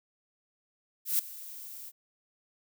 violet noise with ADSR envelope, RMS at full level -25 dBFS, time 1.05-1.92 s, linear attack 140 ms, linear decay 5 ms, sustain -19 dB, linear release 44 ms, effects none

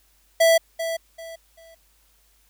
square tone with echo, 659.3 Hz, E5, in tune, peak -14 dBFS, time 0.4-0.58 s, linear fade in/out 10 ms, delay 390 ms, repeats 3, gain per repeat -11 dB, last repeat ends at 1.75 s, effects added 50 Hz sine -62 dBFS peak until 2.49 s + white hiss -62 dBFS RMS until 2.49 s

